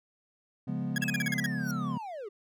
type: chord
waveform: triangle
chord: C# dominant seventh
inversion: none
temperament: equal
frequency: 138.59 / 174.61 / 207.7 / 246.9 Hz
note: C#3 / E#3 / G#3 / B3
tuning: 0 / 0 / 0 / 0 cents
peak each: -34 dBFS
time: 0.67-1.98 s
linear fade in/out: 10 ms
type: tone bursts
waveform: 40% pulse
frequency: 1661.2 Hz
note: G#6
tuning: in tune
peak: -27 dBFS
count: 9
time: 0.96-1.461 s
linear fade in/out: 2 ms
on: 21 ms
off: 39 ms
type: linear sweep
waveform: triangle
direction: down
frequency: 2693 to 378.1 Hz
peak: -35 dBFS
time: 1.01-2.29 s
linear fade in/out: 10 ms
type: tone with exponential growth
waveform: sawtooth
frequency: 5680 Hz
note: F8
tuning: 28 cents sharp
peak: -32 dBFS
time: 1.59-1.71 s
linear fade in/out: 1 ms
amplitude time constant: 25 ms
effects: none